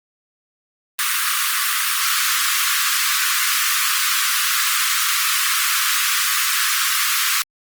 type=high-pass noise; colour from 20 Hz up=pink; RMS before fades=-19 dBFS; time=0.99-7.42 s; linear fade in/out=0 ms; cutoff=1100 Hz; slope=96 dB/octave; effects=Opus 24 kbps